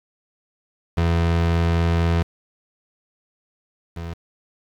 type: tone pair in turn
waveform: 30% pulse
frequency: 84.1 / 84.1 Hz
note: E2 / E2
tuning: +35 / +35 cents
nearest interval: unison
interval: 0 cents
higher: neither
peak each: -14 / -26 dBFS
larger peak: first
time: 0.97-2.23 / 3.96-4.14 s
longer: first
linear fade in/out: 10 ms
effects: low-pass 4000 Hz 12 dB/octave + 7-bit